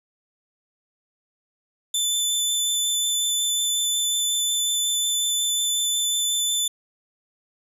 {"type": "tone with vibrato", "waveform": "20% pulse", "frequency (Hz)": 3520, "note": "A7", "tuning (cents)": 0, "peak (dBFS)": -15, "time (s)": [1.94, 6.68], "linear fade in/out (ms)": 5, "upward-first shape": "sine", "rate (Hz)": 5.5, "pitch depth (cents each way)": 9, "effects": []}